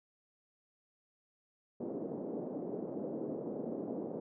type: band-pass noise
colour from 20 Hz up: pink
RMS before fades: -40 dBFS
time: 1.8-4.2 s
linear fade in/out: 5 ms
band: 210 to 550 Hz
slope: 24 dB/octave
effects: none